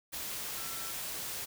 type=tone in noise; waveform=sine; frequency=1344 Hz; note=E6; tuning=33 cents sharp; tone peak=-49 dBFS; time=0.56-0.93 s; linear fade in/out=20 ms; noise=white; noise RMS=-39 dBFS; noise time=0.12-1.46 s; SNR=-13 dB; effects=none